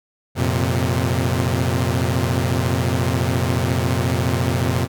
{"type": "chord", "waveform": "sawtooth", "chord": "F suspended fourth", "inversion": "none", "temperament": "equal with one note detuned", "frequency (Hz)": [88.94, 116.54, 130.81], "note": ["F2", "Bb2", "C3"], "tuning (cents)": [32, 0, 0], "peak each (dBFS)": -18, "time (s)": [0.35, 4.88], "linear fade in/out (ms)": 50, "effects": []}